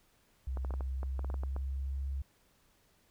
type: tone with pitch glide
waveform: sine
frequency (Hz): 65 to 68.11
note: C2 to C#2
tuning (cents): -11 to -30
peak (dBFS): -33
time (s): 0.47-2.22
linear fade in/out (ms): 5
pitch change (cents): +81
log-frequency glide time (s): 0.62-2.07
type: clicks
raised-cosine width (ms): 1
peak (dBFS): -29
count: 12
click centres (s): 0.572 / 0.648 / 0.707 / 0.739 / 0.808 / 1.031 / 1.193 / 1.246 / 1.301 / 1.342 / 1.435 / 1.564
effects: pink hiss -69 dBFS RMS until 3.1 s